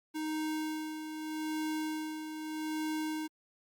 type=tone with tremolo; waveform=square; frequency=311.1 Hz; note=D#4; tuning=in tune; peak=-33 dBFS; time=0.14-3.28 s; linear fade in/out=20 ms; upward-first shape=sine; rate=0.81 Hz; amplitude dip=55%; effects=Opus 48 kbps